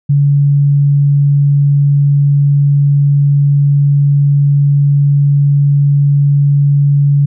sine tone, 142.4 Hz, C#3, 47 cents sharp, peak -6 dBFS, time 0.09-7.26 s, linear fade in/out 10 ms, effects none

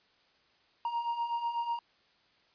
triangle beating tone pair, 932.3 / 940.4 Hz, A#5 / A#5, 0 / +15 cents, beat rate 8.1 Hz, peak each -36 / -30 dBFS, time 0.85-1.79 s, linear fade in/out 2 ms, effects white hiss -67 dBFS RMS until 2.54 s + resampled to 11025 Hz

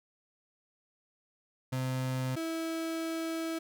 35% pulse tone pair in turn, 129.5 / 326.3 Hz, C3 / E4, -17 / -18 cents, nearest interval octave + major third, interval 1599 cents, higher second, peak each -29 / -31 dBFS, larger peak first, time 1.72-2.36 / 2.36-3.59 s, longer second, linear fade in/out 10 ms, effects none

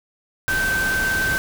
sine tone in noise, 1550 Hz, G6, 20 cents flat, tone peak -19 dBFS, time 0.48-1.38 s, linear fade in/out 0 ms, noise pink, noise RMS -27 dBFS, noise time 0.48-1.38 s, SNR +5 dB, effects none

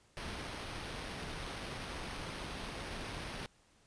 pink noise with sample-and-hold, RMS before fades -43 dBFS, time 0.17-3.46 s, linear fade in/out 0 ms, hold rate 7350 Hz, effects pink hiss -68 dBFS RMS until 3.86 s + resampled to 22050 Hz

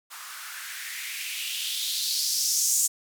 violet noise with band-pass filter sweep, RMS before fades -29 dBFS, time 0.1-2.88 s, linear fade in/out 20 ms, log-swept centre 1100 to 7300 Hz, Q 3.4, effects none

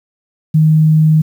sine tone, 156.2 Hz, D#3, 7 cents sharp, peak -6 dBFS, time 0.54-1.22 s, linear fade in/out 10 ms, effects 7-bit

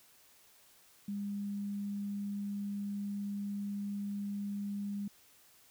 sine tone, 202.2 Hz, G#3, 46 cents flat, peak -35 dBFS, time 1.08-5.08 s, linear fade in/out 5 ms, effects white hiss -63 dBFS RMS until 5.7 s

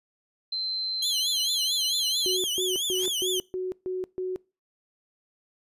sine tone, 4097 Hz, C8, 37 cents flat, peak -27 dBFS, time 0.52-2.37 s, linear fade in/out 5 ms
sawtooth tone with vibrato, 3219 Hz, G7, 45 cents sharp, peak -23 dBFS, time 1.02-3.4 s, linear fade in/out 5 ms, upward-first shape triangle, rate 4.5 Hz, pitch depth 180 cents each way
sine tone bursts, 370 Hz, F#4, in tune, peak -27 dBFS, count 7, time 2.26-4.36 s, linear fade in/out 0 ms, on 180 ms, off 140 ms
white noise with exponential growth, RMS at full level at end -35 dBFS, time 2.84-3.06 s, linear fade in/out 2 ms, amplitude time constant 47 ms
effects noise-tail reverb RT60 0.3 s tail -24 dB re dry + resampled to 32000 Hz

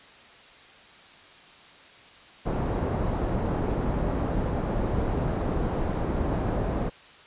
pink low-pass noise, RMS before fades -27 dBFS, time 2.45-6.9 s, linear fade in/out 20 ms, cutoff 780 Hz, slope 12 dB/octave, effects white hiss -50 dBFS RMS until 7.26 s + resampled to 8000 Hz

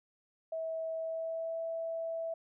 sine tone with pitch glide, 648 to 657.8 Hz, E5 to E5, -30 to -4 cents, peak -34 dBFS, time 0.52-2.34 s, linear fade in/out 5 ms, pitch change +26 cents, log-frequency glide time 0.95-1.6 s, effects none

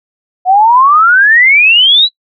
sine exponential sweep, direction up, 720 to 4011 Hz, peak -3 dBFS, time 0.45-2.09 s, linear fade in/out 50 ms, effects noise-tail reverb RT60 0.1 s tail -24 dB re dry

